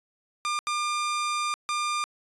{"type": "tone bursts at uneven times", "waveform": "sawtooth", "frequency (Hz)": 1200, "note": "D6", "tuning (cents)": 37, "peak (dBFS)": -22, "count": 3, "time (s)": [[0.45, 0.59], [0.67, 1.54], [1.69, 2.04]], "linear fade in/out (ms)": 0, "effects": ["resampled to 22050 Hz"]}